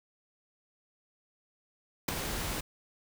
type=noise with ADSR envelope; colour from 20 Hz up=pink; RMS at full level=-25 dBFS; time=2.08-2.61 s; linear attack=8 ms; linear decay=5 ms; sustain=-10 dB; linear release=10 ms; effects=none